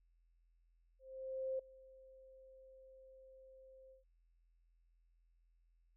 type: tone with ADSR envelope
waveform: sine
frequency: 526 Hz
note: C5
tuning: 9 cents sharp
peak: -36 dBFS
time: 0.99-4.04 s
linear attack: 600 ms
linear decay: 6 ms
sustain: -22 dB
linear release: 130 ms
effects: added 42 Hz sine -70 dBFS peak until 5.96 s